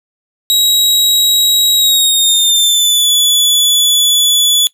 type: tone with pitch glide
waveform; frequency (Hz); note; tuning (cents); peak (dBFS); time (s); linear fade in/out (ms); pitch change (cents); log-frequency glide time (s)
sawtooth; 3836 to 3437; A#7 to A7; +49 to -41; -5; 0.5-4.67; 0; -190; 1.75-3.1
effects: noise-tail reverb RT60 0.1 s tail -19 dB re dry